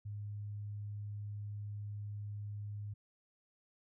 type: tone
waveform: sine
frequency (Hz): 103.4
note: G#2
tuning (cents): -7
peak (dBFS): -40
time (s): 0.05-2.94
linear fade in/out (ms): 10
effects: none